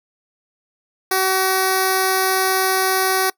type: tone with notch filter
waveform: 5% pulse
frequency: 378.3 Hz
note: F#4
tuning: 38 cents sharp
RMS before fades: -18 dBFS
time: 1.11-3.3 s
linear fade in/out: 5 ms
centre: 3000 Hz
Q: 0.68
effects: noise-tail reverb RT60 0.1 s tail -22 dB re dry